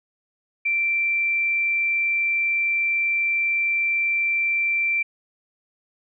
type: tone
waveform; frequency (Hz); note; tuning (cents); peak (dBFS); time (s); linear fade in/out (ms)
sine; 2349; D7; 0; -19; 0.65-5.03; 10
effects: none